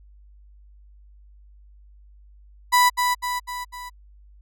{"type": "tone with echo", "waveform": "35% pulse", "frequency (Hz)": 987.8, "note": "B5", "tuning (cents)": 0, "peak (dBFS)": -12, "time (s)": [2.72, 2.9], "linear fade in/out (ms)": 20, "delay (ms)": 250, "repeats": 4, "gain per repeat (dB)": -5, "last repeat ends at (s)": 3.9, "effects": ["added 50 Hz sine -47 dBFS peak until 4.41 s"]}